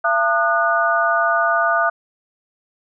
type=tone cluster; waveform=sine; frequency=678 / 900 / 1216 / 1469 Hz; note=E5 / A5 / D#6 / F#6; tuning=+49 / +39 / -40 / -13 cents; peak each=-19 / -26 / -19 / -19 dBFS; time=0.04-1.9 s; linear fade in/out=10 ms; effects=none